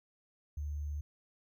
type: tone with sample-and-hold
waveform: sine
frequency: 73.7 Hz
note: D2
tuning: 7 cents sharp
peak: -35 dBFS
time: 0.57-1.01 s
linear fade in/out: 5 ms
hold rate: 6300 Hz
effects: none